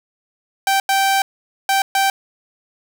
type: tone bursts at uneven times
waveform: sawtooth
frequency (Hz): 780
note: G5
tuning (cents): -9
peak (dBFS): -10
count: 4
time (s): 0.67-0.8 / 0.89-1.22 / 1.69-1.82 / 1.95-2.1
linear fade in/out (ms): 2
effects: none